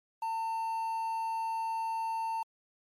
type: tone with quantisation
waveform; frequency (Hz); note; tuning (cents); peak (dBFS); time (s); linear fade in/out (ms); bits
triangle; 900; A5; +39; -29; 0.22-2.43; 5; 9
effects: MP3 64 kbps